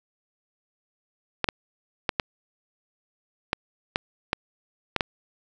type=clicks; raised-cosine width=0.3 ms; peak=-6 dBFS; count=9; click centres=1.443 / 1.488 / 2.092 / 2.198 / 3.531 / 3.959 / 4.331 / 4.963 / 5.008 s; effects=none